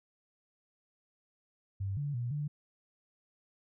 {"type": "tone with pitch steps", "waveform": "sine", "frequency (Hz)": [97.8, 144.1, 120.6, 147.3], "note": ["G2", "D3", "B2", "D3"], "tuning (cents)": [-4, -33, -41, 6], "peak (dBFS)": -32, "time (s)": [1.8, 2.48], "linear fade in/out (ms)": 10, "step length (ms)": 170, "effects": []}